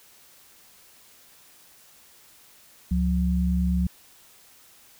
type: tone pair together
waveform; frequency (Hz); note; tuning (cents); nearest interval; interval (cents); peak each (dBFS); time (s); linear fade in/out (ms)
sine; 69.8 / 179.79; C#2 / F#3; +13 / -49; octave + major third; 1638; -23; 2.91-3.87; 5
effects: white hiss -54 dBFS RMS until 4.99 s